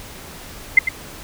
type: tone with echo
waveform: sine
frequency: 2074 Hz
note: C7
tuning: 16 cents flat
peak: -4 dBFS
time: 0.77-0.79 s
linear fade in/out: 5 ms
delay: 100 ms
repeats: 1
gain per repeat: -11 dB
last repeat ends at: 0.89 s
effects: pink hiss -37 dBFS RMS until 1.23 s